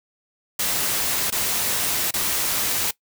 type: noise with dropouts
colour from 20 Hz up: white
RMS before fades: -23 dBFS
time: 0.59-2.91 s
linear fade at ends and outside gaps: 5 ms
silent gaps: 1.304-1.322 / 2.109-2.138 s
effects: noise-tail reverb RT60 0.1 s tail -20 dB re dry